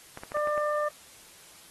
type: clicks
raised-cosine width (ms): 0.5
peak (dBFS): -25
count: 6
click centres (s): 0.174 / 0.235 / 0.319 / 0.37 / 0.473 / 0.578
type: harmonic tone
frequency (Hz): 597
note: D5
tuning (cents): +28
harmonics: 1 / 2 / 3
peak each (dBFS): -27 / -30 / -37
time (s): 0.34-0.89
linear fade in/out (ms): 10
effects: white hiss -52 dBFS RMS until 1.7 s + AAC 32 kbps